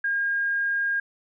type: tone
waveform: sine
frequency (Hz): 1619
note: G#6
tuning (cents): -45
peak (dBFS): -22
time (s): 0.04-1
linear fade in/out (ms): 5
effects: none